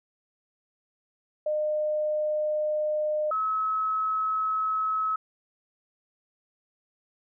sine tone pair in turn, 608 / 1288.3 Hz, D#5 / E6, -40 / -40 cents, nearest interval octave + minor second, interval 1300 cents, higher second, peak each -24 dBFS, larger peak neither, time 1.46-3.31 / 3.31-5.16 s, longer neither, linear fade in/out 5 ms, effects none

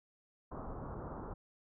pink low-pass noise, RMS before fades -44 dBFS, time 0.51-1.34 s, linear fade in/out 10 ms, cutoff 1300 Hz, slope 48 dB/octave, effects none

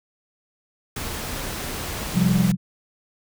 pink noise, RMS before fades -30 dBFS, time 0.96-2.52 s, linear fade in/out 5 ms
sine chord, C suspended fourth, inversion none, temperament just, 130.81 / 174.42 / 196.22 Hz, C3 / F3 / G3, 0 / -2 / +2 cents, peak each -23 / -19 / -20 dBFS, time 2.13-2.57 s, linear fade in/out 50 ms
effects none

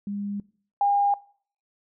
sine tone pair in turn, 202.5 / 808.2 Hz, G#3 / G#5, -43 / -47 cents, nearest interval 2 octaves, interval 2396 cents, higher second, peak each -28 / -18 dBFS, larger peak second, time 0.07-0.4 / 0.81-1.14 s, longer neither, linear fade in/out 2 ms, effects noise-tail reverb RT60 0.5 s tail -22 dB re dry

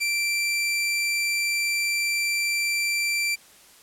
sawtooth tone, 2349 Hz, D7, in tune, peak -19 dBFS, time 0-3.36 s, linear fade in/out 20 ms, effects white hiss -52 dBFS RMS until 3.82 s + low-pass 12000 Hz 12 dB/octave

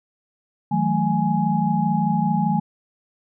sine tone cluster, 161.3 / 186.3 / 219.3 / 835 Hz, E3 / F#3 / A3 / G#5, -37 / +12 / -6 / +9 cents, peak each -23 dBFS, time 0.71-2.6 s, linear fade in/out 10 ms, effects none

